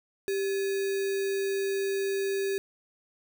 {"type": "tone with sample-and-hold", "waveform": "sine", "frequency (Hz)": 392, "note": "G4", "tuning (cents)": 0, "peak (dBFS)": -26, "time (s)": [0.28, 2.58], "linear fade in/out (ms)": 0, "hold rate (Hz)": 2100, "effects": []}